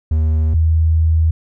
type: tone pair in turn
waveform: triangle / sine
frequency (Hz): 78.3 / 80.41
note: D#2 / E2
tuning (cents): +11 / -42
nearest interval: unison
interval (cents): 47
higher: second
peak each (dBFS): -10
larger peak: neither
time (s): 0.11-0.54 / 0.54-1.31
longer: second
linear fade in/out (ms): 5
effects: none